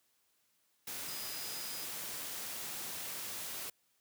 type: tone in noise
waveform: sine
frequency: 4972 Hz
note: D#8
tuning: 2 cents flat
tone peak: -47 dBFS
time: 1.08-1.85 s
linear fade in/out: 5 ms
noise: white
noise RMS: -42 dBFS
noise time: 0.87-3.7 s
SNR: -8 dB
effects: white hiss -75 dBFS RMS until 4 s + high-pass 80 Hz 12 dB/octave